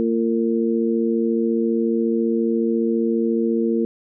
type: harmonic tone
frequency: 114.5 Hz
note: A#2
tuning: 31 cents flat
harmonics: 2 / 3 / 4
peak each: -20 / -22 / -23 dBFS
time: 0-3.85 s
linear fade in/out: 0 ms
effects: none